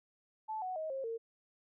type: tone with pitch steps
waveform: sine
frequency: 871 / 740.9 / 630.3 / 536.2 / 456.1 Hz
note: A5 / F#5 / D#5 / C5 / A#4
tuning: -18 / +2 / +22 / +42 / -38 cents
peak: -36 dBFS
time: 0.48-1.18 s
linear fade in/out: 20 ms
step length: 140 ms
effects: none